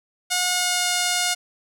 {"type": "tone with pitch glide", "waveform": "5% pulse", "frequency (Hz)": [722, 717], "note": ["F#5", "F5"], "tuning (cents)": [-43, 45], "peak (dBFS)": -8, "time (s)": [0.3, 1.35], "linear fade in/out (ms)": 20, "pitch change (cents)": -12, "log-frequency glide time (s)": [0.53, 0.91], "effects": []}